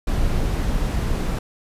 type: noise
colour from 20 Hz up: brown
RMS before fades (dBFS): -21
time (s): 0.07-1.39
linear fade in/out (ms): 5
effects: resampled to 32000 Hz